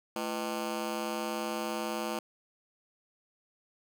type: ring-modulated tone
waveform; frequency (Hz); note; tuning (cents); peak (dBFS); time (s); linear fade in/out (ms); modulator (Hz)
15% pulse; 279.8; C#4; +16; -23; 0.16-2.19; 2; 60.1
effects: none